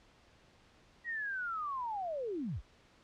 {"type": "linear sweep", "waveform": "sine", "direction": "down", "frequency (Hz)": [1920, 31.88], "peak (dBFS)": -35, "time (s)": [1.04, 2.62], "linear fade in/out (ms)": 50, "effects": ["pink hiss -64 dBFS RMS until 3.03 s", "low-pass 5000 Hz 12 dB/octave"]}